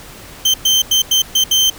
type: tone bursts at uneven times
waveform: 30% pulse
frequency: 3114 Hz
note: G7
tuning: 12 cents flat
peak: -7 dBFS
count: 6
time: 0.45-0.54 / 0.65-0.82 / 0.91-1.02 / 1.11-1.22 / 1.35-1.44 / 1.51-1.7 s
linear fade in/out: 5 ms
effects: pink hiss -36 dBFS RMS until 1.78 s